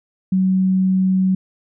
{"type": "tone", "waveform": "sine", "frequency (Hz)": 187.9, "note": "F#3", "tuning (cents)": 27, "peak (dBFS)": -13, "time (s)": [0.32, 1.35], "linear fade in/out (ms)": 5, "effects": []}